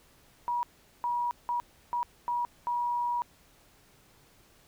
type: tone bursts at uneven times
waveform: sine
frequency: 962 Hz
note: B5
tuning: 46 cents flat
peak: -27 dBFS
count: 6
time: 0.48-0.63 / 1.04-1.31 / 1.49-1.6 / 1.93-2.03 / 2.28-2.45 / 2.67-3.22 s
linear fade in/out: 0 ms
effects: pink hiss -61 dBFS RMS until 4.67 s